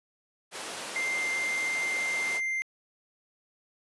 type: high-pass noise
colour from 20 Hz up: pink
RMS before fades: -38 dBFS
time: 0.51-2.41 s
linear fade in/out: 50 ms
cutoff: 420 Hz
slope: 12 dB/octave
type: tone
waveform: triangle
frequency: 2093 Hz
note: C7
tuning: in tune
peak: -26 dBFS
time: 0.96-2.62 s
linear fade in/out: 0 ms
effects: resampled to 24000 Hz